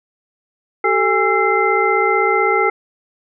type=tone cluster; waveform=sine; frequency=384.4 / 440.2 / 818 / 1338 / 2077 Hz; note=G4 / A4 / G#5 / E6 / C7; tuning=-34 / +1 / -26 / +25 / -13 cents; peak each=-19 dBFS; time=0.84-2.7 s; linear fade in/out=5 ms; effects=none